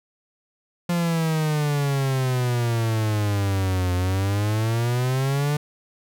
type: exponential two-way sweep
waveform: 45% pulse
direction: down then up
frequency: 175 to 89.1 to 149.3 Hz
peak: -20 dBFS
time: 0.89-5.57 s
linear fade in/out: 5 ms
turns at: 3.94 s
effects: none